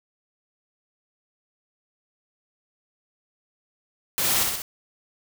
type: noise with echo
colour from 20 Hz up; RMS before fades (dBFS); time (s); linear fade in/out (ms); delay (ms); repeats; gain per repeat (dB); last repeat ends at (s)
white; -24; 4.18-4.43; 0; 63; 3; -3; 4.619
effects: none